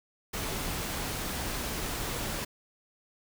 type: noise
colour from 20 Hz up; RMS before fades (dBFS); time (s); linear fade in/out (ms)
pink; -34; 0.33-2.45; 10
effects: none